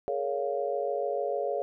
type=chord; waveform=sine; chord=Bb minor seventh; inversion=third; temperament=just; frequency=419.5 / 466.2 / 559.4 / 699.2 Hz; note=Ab4 / Bb4 / Db5 / F5; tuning=+17 / 0 / +16 / +2 cents; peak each=-33 / -35 / -31 / -34 dBFS; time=0.08-1.62 s; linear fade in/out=0 ms; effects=none